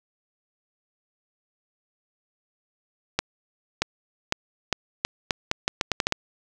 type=accelerating click train; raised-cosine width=0.2 ms; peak=-4 dBFS; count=13; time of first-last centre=3.19-6.124 s; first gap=630 ms; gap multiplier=0.8; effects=none